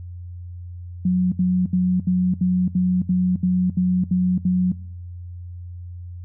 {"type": "tone bursts", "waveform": "sine", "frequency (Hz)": 182.1, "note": "F#3", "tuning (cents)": -27, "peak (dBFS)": -15, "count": 11, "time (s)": [1.05, 4.72], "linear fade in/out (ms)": 5, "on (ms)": 270, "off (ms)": 70, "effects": ["noise-tail reverb RT60 0.9 s tail -23 dB re dry", "added 88 Hz sine -32 dBFS peak until 6.24 s"]}